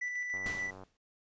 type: tone with tremolo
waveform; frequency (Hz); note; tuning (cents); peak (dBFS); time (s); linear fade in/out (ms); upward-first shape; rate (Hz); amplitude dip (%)
triangle; 1975.5; B6; 0; -32; 0.01-0.71; 10; square; 6.9; 30
type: click train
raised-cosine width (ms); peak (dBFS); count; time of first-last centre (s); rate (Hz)
1; -35; 48; 0.34-0.835; 94.9
type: noise with exponential decay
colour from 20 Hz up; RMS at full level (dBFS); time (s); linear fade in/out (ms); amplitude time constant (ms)
pink; -39; 0.46-0.97; 1; 110
effects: noise-tail reverb RT60 0.1 s tail -21 dB re dry + resampled to 16000 Hz